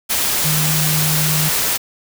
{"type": "tone in noise", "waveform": "sine", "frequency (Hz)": 154.1, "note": "D#3", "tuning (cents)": -16, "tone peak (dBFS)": -18, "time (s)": [0.44, 1.5], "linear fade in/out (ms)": 20, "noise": "white", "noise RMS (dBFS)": -18, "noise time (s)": [0.09, 1.78], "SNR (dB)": -3, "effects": []}